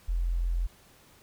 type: tone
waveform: sine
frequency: 43.05 Hz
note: F1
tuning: 24 cents flat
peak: -25 dBFS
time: 0.08-0.67 s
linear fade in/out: 10 ms
effects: pink hiss -58 dBFS RMS until 1.22 s